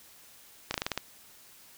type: slowing click train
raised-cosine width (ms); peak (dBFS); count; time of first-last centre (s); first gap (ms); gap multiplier
0.2; -12; 7; 0.71-0.976; 32; 1.13
effects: white hiss -55 dBFS RMS until 1.77 s